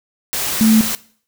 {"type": "tone in noise", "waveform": "sine", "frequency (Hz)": 220.4, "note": "A3", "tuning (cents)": 3, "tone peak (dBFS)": -9, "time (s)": [0.61, 0.81], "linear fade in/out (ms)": 0, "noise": "white", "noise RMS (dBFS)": -21, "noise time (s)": [0.33, 0.95], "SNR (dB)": 9, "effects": ["noise-tail reverb RT60 0.5 s tail -19 dB re dry"]}